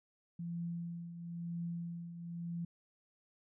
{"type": "tone with tremolo", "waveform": "sine", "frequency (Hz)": 170.4, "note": "F3", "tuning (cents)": -42, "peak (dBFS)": -36, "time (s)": [0.39, 2.65], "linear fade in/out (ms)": 5, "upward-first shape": "triangle", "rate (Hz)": 1, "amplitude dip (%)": 65, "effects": []}